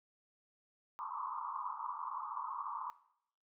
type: band-pass noise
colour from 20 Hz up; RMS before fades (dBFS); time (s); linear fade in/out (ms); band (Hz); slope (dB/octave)
white; -42; 0.99-2.9; 0; 900 to 1200; 96
effects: noise-tail reverb RT60 0.7 s tail -18 dB re dry